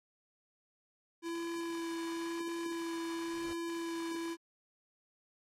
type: tone with vibrato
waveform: square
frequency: 334.7 Hz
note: E4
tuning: 26 cents sharp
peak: -37 dBFS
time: 1.22-4.37 s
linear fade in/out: 50 ms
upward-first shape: sine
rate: 0.96 Hz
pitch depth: 12 cents each way
type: noise with exponential growth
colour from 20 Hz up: pink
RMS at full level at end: -49 dBFS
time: 2.88-3.53 s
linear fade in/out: 0 ms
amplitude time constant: 140 ms
effects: low-pass 11000 Hz 12 dB/octave + AAC 48 kbps